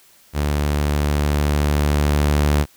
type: tone with level ramp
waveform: sawtooth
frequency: 73.42 Hz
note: D2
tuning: in tune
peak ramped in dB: -14 to -10 dBFS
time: 0.33-2.66 s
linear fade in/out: 50 ms
effects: white hiss -52 dBFS RMS until 2.76 s